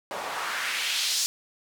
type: noise with band-pass filter sweep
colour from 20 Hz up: white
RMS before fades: -29 dBFS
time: 0.11-1.26 s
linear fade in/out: 0 ms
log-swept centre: 650 to 5800 Hz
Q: 1.6
effects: none

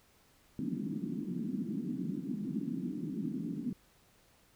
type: band-pass noise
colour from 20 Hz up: white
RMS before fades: -37 dBFS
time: 0.59-3.73 s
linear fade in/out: 2 ms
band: 160 to 300 Hz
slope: 48 dB/octave
effects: pink hiss -66 dBFS RMS until 4.55 s

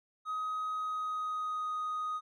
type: tone with pitch glide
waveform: triangle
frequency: 1260 to 1246.2 Hz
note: D#6 to D#6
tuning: +21 to +2 cents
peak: -30 dBFS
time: 0.25-2.21 s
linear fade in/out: 50 ms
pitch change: -19 cents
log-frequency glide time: 0.74-1.72 s
effects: tanh soft clip ceiling -28 dBFS + resampled to 24000 Hz

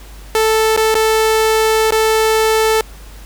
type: tone with dropouts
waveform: sawtooth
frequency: 440 Hz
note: A4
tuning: in tune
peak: -7 dBFS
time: 0.35-2.81 s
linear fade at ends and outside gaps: 1 ms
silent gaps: 0.764-0.774 / 0.943-0.952 / 1.907-1.922 s
effects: added 50 Hz sine -33 dBFS peak until 3.25 s + pink hiss -41 dBFS RMS until 3.25 s

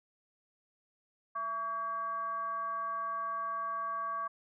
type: tone with frequency modulation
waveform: sine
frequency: 1134 Hz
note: C#6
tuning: 39 cents sharp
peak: -33 dBFS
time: 1.35-4.28 s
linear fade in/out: 10 ms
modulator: 468 Hz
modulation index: 0.44
effects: none

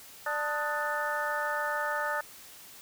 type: harmonic tone with a mistuned harmonic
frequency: 295.6 Hz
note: D4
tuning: 11 cents sharp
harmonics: 2 / 3 / 4 / 5 / 6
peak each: -35 / -35 / -35 / -35 / -35 dBFS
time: 0.26-2.21 s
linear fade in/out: 5 ms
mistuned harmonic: 4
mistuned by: +94 cents
effects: white hiss -50 dBFS RMS until 2.81 s

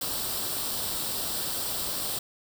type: noise with comb filter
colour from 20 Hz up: white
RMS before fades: -31 dBFS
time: 0.01-2.19 s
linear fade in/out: 5 ms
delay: 0.23 ms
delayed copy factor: +0.6
effects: none

